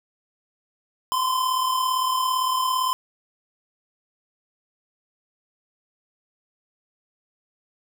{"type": "tone pair together", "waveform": "square", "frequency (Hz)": [1025, 1062.7], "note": ["C6", "C6"], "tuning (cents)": [-36, 27], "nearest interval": "minor second", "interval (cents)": 63, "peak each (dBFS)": [-22, -30], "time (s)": [1.12, 2.93], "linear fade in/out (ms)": 0, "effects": []}